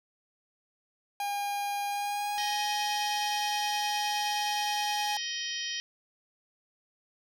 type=tone with pitch glide; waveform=45% pulse; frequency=810 to 832.8 Hz; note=G#5 to G#5; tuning=-43 to +5 cents; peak=-30 dBFS; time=1.2-5.17 s; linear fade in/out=2 ms; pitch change=+48 cents; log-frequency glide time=1.89-2.61 s
type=harmonic tone; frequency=627 Hz; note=D#5; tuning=13 cents sharp; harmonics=3 / 4 / 5 / 6 / 7 / 8 / 9; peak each=-39 / -44 / -36 / -44 / -45 / -41 / -39 dBFS; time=2.38-5.8 s; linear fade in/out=0 ms
effects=none